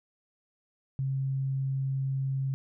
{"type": "tone", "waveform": "sine", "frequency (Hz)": 134.7, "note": "C#3", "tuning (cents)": -49, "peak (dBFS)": -27, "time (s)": [0.99, 2.54], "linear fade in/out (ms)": 0, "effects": []}